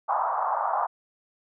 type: band-pass noise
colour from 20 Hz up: pink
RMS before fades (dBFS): -26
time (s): 0.08-0.87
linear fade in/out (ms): 20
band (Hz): 690 to 1200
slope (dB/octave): 48
effects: none